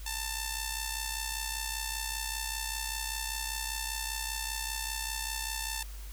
5% pulse tone with amplitude modulation, 890 Hz, A5, 20 cents sharp, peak -19 dBFS, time 0.06-5.83 s, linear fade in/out 5 ms, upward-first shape sine, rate 65.1 Hz, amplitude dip 65%, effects added 50 Hz sine -40 dBFS peak until 6.12 s + white hiss -52 dBFS RMS until 6.12 s

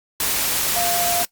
sine tone in noise, 698.5 Hz, F5, in tune, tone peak -22 dBFS, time 0.76-1.23 s, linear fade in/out 2 ms, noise white, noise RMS -21 dBFS, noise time 0.2-1.25 s, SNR -4 dB, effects noise-tail reverb RT60 0.1 s tail -20 dB re dry + Opus 48 kbps

